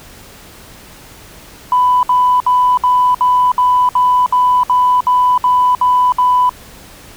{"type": "tone bursts", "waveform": "sine", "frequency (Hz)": 996, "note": "B5", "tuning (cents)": 14, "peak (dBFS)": -7, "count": 13, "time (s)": [1.72, 6.494], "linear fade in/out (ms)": 2, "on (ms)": 310, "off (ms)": 62, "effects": ["tanh soft clip ceiling -3 dBFS", "pink hiss -38 dBFS RMS until 7.16 s"]}